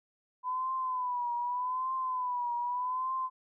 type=tone with vibrato; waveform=sine; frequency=1000 Hz; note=B5; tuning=21 cents sharp; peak=-30 dBFS; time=0.43-3.3 s; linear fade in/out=50 ms; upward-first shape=triangle; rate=0.83 Hz; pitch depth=86 cents each way; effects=none